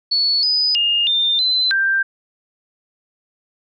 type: tone with pitch steps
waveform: sine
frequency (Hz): 4422 / 4986 / 2832 / 3605 / 4045 / 1577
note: C#8 / D#8 / F7 / A7 / B7 / G6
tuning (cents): -5 / +3 / +23 / +41 / +41 / +10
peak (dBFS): -14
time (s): 0.11-2.03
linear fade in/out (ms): 10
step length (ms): 320
effects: none